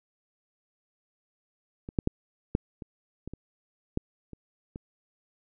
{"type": "clicks", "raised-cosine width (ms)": 3, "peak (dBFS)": [-25, -11, -11, -10, -26, -24, -26, -14, -29, -25], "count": 10, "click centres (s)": [1.889, 1.988, 2.074, 2.551, 2.822, 3.276, 3.336, 3.974, 4.333, 4.759], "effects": []}